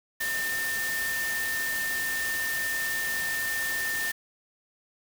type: tone in noise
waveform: sine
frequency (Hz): 1800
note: A6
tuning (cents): +39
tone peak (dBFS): -28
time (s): 0.2-4.12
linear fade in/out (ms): 10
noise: white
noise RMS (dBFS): -34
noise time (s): 0.2-4.12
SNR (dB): +3
effects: none